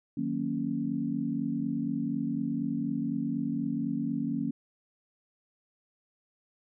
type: chord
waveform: sine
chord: D# minor seventh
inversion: none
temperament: equal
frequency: 155.56 / 185 / 233.1 / 277.2 Hz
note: D#3 / F#3 / A#3 / C#4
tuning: 0 / 0 / 0 / 0 cents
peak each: -37 / -37 / -32 / -32 dBFS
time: 0.17-4.51 s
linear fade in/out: 5 ms
effects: none